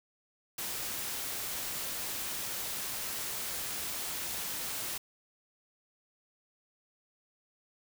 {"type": "noise", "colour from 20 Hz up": "white", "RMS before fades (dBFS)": -37, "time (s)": [0.58, 4.98], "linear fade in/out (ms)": 5, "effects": []}